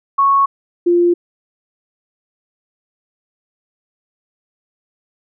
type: tone pair in turn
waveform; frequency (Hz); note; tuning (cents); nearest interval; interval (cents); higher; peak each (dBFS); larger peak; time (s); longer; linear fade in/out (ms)
sine; 1105 / 348.1; C#6 / F4; -6 / -6; octave + minor sixth; 2000; first; -9; neither; 0.18-0.46 / 0.86-1.14; neither; 10
effects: none